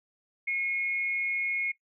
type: tone pair together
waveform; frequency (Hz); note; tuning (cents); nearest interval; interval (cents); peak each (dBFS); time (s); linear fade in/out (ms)
sine; 2170 / 2436; C#7 / D#7; -37 / -37; major second; 200; -27 / -38; 0.47-1.72; 10
effects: noise-tail reverb RT60 0.1 s tail -17 dB re dry